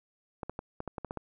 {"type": "clicks", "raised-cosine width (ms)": 1, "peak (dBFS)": -22, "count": 9, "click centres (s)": [0.432, 0.496, 0.591, 0.804, 0.877, 0.982, 1.047, 1.109, 1.173], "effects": []}